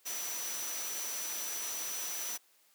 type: tone in noise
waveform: sine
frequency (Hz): 5920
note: F#8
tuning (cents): 0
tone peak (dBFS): -39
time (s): 0.05-2.38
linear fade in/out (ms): 20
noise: white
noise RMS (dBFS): -40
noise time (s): 0.05-2.38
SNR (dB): -2
effects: white hiss -67 dBFS RMS until 2.74 s + high-pass 300 Hz 12 dB/octave